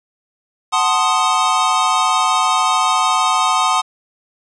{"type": "chord", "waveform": "square", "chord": "F# diminished seventh", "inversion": "none", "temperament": "equal with one note detuned", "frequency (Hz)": [745.6, 880, 1046.5, 1244.5], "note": ["F#5", "A5", "C6", "Eb6"], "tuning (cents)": [13, 0, 0, 0], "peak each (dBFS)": [-21, -21, -19, -18], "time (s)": [0.72, 3.82], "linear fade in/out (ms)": 20, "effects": ["resampled to 22050 Hz", "7-bit"]}